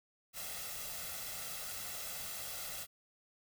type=noise with comb filter; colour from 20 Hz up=white; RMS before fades=-43 dBFS; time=0.33-2.87 s; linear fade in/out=50 ms; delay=1.5 ms; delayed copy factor=+0.65; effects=none